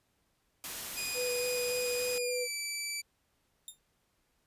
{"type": "noise", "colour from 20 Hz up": "white", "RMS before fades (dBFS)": -40, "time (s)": [0.64, 2.18], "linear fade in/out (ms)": 0}
{"type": "tone with pitch glide", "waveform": "15% pulse", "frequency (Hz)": [2471, 2319], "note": ["D#7", "D7"], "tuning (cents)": [-13, -22], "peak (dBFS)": -28, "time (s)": [0.96, 3.02], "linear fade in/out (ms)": 20, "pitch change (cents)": -109, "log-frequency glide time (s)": [2.15, 2.47]}
{"type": "tone with vibrato", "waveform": "sine", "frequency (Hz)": 493.9, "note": "B4", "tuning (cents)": 0, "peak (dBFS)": -32, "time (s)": [1.14, 2.48], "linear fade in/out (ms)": 50, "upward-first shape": "square", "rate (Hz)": 3.5, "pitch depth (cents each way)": 10}
{"type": "tone with exponential decay", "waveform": "5% pulse", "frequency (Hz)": 3652, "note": "A#7", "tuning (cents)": -36, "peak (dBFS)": -30, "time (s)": [3.68, 3.79], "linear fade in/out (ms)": 1, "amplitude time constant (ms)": 22}
{"effects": ["pink hiss -75 dBFS RMS until 4.46 s", "resampled to 32000 Hz"]}